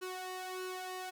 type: tone with flanger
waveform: sawtooth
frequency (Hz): 370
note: F#4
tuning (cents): 0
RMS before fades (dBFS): -42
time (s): 0.01-1.11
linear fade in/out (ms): 20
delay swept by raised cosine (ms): 0.71 to 1.67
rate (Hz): 1.6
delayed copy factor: +0.7
effects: none